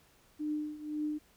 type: tone with tremolo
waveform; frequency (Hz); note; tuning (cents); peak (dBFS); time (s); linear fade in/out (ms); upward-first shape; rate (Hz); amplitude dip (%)
sine; 301.7; D4; +47; -30; 0.39-1.19; 20; triangle; 1.9; 85
effects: pink hiss -65 dBFS RMS until 1.36 s